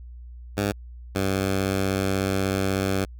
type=tone pair in turn; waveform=10% pulse; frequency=101.2 / 96.41 Hz; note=G#2 / G2; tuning=-44 / -28 cents; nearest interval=minor second; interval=84 cents; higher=first; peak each=-14 / -14 dBFS; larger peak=neither; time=0.57-0.72 / 1.15-3.05 s; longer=second; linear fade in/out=5 ms; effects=added 60 Hz sine -38 dBFS peak until 3.19 s